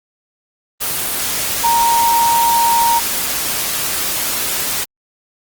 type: tone in noise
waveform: sine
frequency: 932.3 Hz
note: A#5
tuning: in tune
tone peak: -11 dBFS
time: 1.63-3 s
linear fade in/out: 20 ms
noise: white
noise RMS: -19 dBFS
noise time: 0.8-4.85 s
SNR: +5 dB
effects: Opus 24 kbps